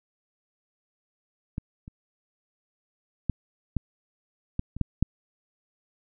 clicks, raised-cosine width 5 ms, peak -18 / -29 / -12 / -13 / -14 / -24 / -10 / -8 dBFS, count 8, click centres 1.581 / 1.879 / 3.297 / 3.767 / 4.594 / 4.766 / 4.813 / 5.026 s, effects none

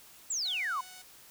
sine exponential sweep, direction down, 7940 to 981 Hz, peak -30 dBFS, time 0.3-0.81 s, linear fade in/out 5 ms
5% pulse tone, 740 Hz, F#5, in tune, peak -37 dBFS, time 0.45-1.02 s, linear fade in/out 5 ms
effects white hiss -55 dBFS RMS until 1.3 s

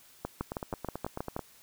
two click trains, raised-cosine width 1 ms, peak -19 / -21 dBFS, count 8 / 10, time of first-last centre 0.25-1.365 / 0.41-1.393 s, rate 6.28 / 9.16 Hz, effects white hiss -58 dBFS RMS until 1.62 s

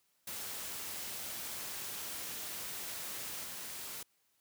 white noise with level steps, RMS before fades -42 / -44 dBFS, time 0.27-4.03 s, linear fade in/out 5 ms, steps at 3.43 s, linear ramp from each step 20 ms, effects white hiss -75 dBFS RMS until 4.4 s + high-pass 60 Hz 12 dB/octave

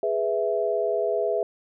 sine chord, E major, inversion first, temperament equal, 415.3 / 493.9 / 659.3 Hz, G#4 / B4 / E5, 0 / 0 / 0 cents, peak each -26 / -28 / -25 dBFS, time 0.03-1.43 s, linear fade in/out 2 ms, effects none

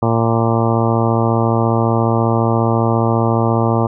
harmonic tone with a mistuned harmonic, 114.6 Hz, A#2, 29 cents flat, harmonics 1 / 2 / 3 / 4 / 5 / 6 / 7 / 8 / 9 / 10, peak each -16 / -19 / -21 / -22 / -23 / -24 / -24 / -25 / -26 / -26 dBFS, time 0.02-3.87 s, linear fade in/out 5 ms, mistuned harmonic 10, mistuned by +40 cents, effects none

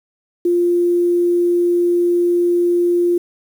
sine tone with quantisation, 349.2 Hz, F4, in tune, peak -12 dBFS, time 0.45-3.18 s, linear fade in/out 5 ms, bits 7, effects none

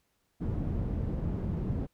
white low-pass noise, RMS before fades -32 dBFS, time 0.4-1.87 s, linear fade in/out 20 ms, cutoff 160 Hz, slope 12 dB/octave, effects pink hiss -75 dBFS RMS until 1.93 s

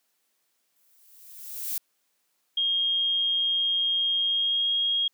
violet noise with exponential growth, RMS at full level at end -28 dBFS, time 0.76-1.78 s, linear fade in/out 2 ms, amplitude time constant 220 ms
sine tone with pitch glide, 3239 to 3265 Hz, G#7 to G#7, -44 to -30 cents, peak -22 dBFS, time 2.57-5.08 s, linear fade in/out 5 ms, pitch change +14 cents, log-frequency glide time 4.21-4.7 s
effects white hiss -73 dBFS RMS until 5.13 s + high-pass 200 Hz 12 dB/octave

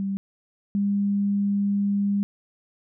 sine tone pair in turn, 196 / 201.2 Hz, G3 / G3, 0 / +45 cents, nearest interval unison, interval 45 cents, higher second, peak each -24 / -20 dBFS, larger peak second, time 0-0.17 / 0.75-2.23 s, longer second, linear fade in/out 0 ms, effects none

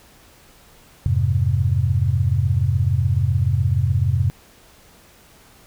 sine chord, F minor, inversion none, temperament equal, 87.31 / 103.83 / 130.81 Hz, F2 / Ab2 / C3, 0 / 0 / 0 cents, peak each -20 dBFS, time 1.06-4.3 s, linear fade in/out 0 ms, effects pink hiss -50 dBFS RMS until 5.66 s

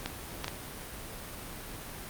clicks, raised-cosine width 0.2 ms, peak -15 dBFS, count 3, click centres 0.06 / 0.444 / 0.481 s, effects pink hiss -42 dBFS RMS until 2.09 s + Opus 32 kbps

